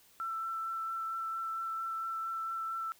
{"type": "tone with vibrato", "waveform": "sine", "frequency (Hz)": 1335, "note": "E6", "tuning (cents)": 22, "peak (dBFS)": -34, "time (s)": [0.2, 2.92], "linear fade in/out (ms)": 0, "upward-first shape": "sine", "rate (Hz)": 4.4, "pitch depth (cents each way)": 11, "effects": ["white hiss -63 dBFS RMS until 2.99 s"]}